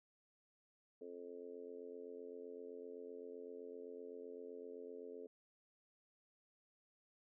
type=harmonic tone; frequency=87.8 Hz; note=F2; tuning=10 cents sharp; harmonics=3 / 4 / 5 / 6 / 7; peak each=-57 / -58 / -50 / -58 / -64 dBFS; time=1.01-5.27 s; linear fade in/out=5 ms; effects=none